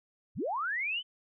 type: linear sweep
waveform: sine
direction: up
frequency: 52 to 3098 Hz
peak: -30 dBFS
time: 0.35-1.03 s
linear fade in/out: 50 ms
effects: none